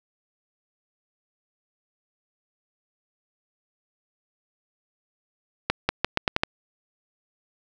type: accelerating click train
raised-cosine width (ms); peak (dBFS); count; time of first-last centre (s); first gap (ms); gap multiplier
0.3; -4; 7; 5.7-6.435; 190; 0.82
effects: none